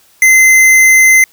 square tone, 2064 Hz, C7, 24 cents flat, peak -4 dBFS, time 0.22-1.24 s, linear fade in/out 2 ms, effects white hiss -48 dBFS RMS until 1.32 s

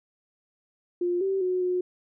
sine tone with pitch steps, 352.5 / 386.4 / 366.2 / 362.1 Hz, F4 / G4 / F#4 / F#4, +16 / -25 / -18 / -37 cents, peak -23 dBFS, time 1.01-1.81 s, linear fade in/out 5 ms, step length 200 ms, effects none

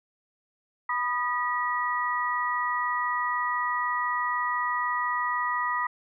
sine tone cluster, 986 / 1232 / 1930 Hz, B5 / D#6 / B6, -3 / -17 / -40 cents, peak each -29 / -29 / -30 dBFS, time 0.89-5.87 s, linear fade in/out 5 ms, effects none

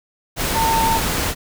sine tone in noise, 903 Hz, A5, 45 cents sharp, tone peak -16 dBFS, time 0.53-1.01 s, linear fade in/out 50 ms, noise pink, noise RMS -21 dBFS, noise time 0.36-1.35 s, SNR +2 dB, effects none

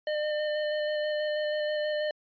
square tone with vibrato, 604 Hz, D5, 48 cents sharp, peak -28 dBFS, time 0.07-2.11 s, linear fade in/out 2 ms, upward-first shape square, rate 6.2 Hz, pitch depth 10 cents each way, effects resampled to 11025 Hz

